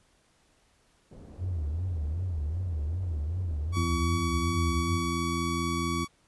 pink low-pass noise, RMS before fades -47 dBFS, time 1.11-3.93 s, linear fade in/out 5 ms, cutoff 450 Hz, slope 12 dB/octave
sine tone with vibrato, 82.6 Hz, E2, 4 cents sharp, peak -28 dBFS, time 1.38-5.1 s, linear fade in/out 50 ms, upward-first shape sine, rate 2.6 Hz, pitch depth 210 cents each way
sawtooth tone, 1131 Hz, C#6, 34 cents sharp, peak -28 dBFS, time 3.72-6.08 s, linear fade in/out 50 ms
harmonic tone, 84.5 Hz, E2, 43 cents sharp, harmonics 1 / 2 / 3 / 4, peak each -34 / -34 / -34 / -34 dBFS, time 3.76-6.05 s, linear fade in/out 10 ms
effects pink hiss -66 dBFS RMS until 6.27 s + resampled to 24000 Hz

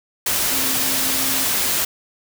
sine tone in noise, 264.9 Hz, C4, 22 cents sharp, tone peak -31 dBFS, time 0.51-1.44 s, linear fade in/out 5 ms, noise white, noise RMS -20 dBFS, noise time 0.26-1.85 s, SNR -14 dB, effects none

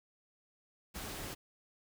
pink noise, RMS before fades -43 dBFS, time 0.94-1.35 s, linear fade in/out 20 ms, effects none

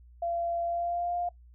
sine tone with pitch glide, 684 to 702.4 Hz, F5 to F5, -36 to +10 cents, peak -28 dBFS, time 0.22-1.29 s, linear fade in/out 5 ms, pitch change +46 cents, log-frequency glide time 0.64-1.16 s, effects noise-tail reverb RT60 0.1 s tail -20 dB re dry + added 60 Hz sine -51 dBFS peak until 1.54 s

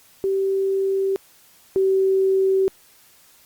sine tone pair in turn, 387.8 / 383.6 Hz, G4 / G4, -19 / -37 cents, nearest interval unison, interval 18 cents, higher first, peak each -18 / -15 dBFS, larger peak second, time 0.24-1.16 / 1.76-2.68 s, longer neither, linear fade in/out 0 ms, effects white hiss -53 dBFS RMS until 3.45 s + Opus 48 kbps

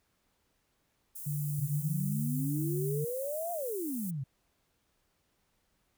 white high-pass noise, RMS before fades -43 dBFS, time 1.15-4.11 s, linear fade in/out 10 ms, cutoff 8500 Hz, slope 24 dB/octave
sine tone, 146.83 Hz, D3, in tune, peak -31 dBFS, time 1.26-3.05 s, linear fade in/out 10 ms
sine exponential two-way sweep, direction up then down, 125.9 to 707 to 125.9 Hz, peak -33 dBFS, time 1.58-4.24 s, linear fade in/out 10 ms, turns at 3.52 s
effects pink hiss -75 dBFS RMS until 5.97 s

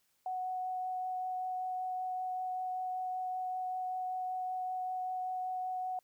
sine tone with vibrato, 740 Hz, F#5, in tune, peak -34 dBFS, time 0.26-5.99 s, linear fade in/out 2 ms, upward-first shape triangle, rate 5.2 Hz, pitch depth 9 cents each way, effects white hiss -75 dBFS RMS until 6.03 s

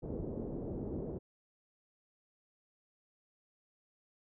white low-pass noise, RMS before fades -40 dBFS, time 0.02-1.19 s, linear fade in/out 20 ms, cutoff 450 Hz, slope 24 dB/octave, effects none

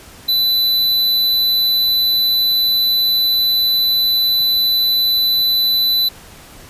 square tone, 3994 Hz, B7, 19 cents sharp, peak -13 dBFS, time 0.28-6.09 s, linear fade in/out 10 ms, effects pink hiss -40 dBFS RMS until 6.69 s + resampled to 32000 Hz

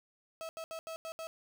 35% pulse tone bursts at uneven times, 649 Hz, E5, 27 cents flat, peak -38 dBFS, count 6, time 0.41-0.49 / 0.57-0.64 / 0.71-0.79 / 0.87-0.96 / 1.05-1.12 / 1.19-1.27 s, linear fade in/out 0 ms, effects none

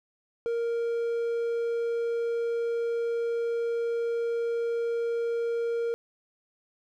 triangle tone, 466.4 Hz, A#4, 1 cent sharp, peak -24 dBFS, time 0.46-5.94 s, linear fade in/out 0 ms, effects none

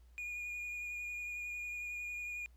triangle tone with vibrato, 2439 Hz, D#7, 35 cents flat, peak -38 dBFS, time 0.18-2.46 s, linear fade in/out 0 ms, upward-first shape sine, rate 11 Hz, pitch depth 15 cents each way, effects added 60 Hz sine -58 dBFS peak until 2.56 s + pink hiss -75 dBFS RMS until 2.56 s

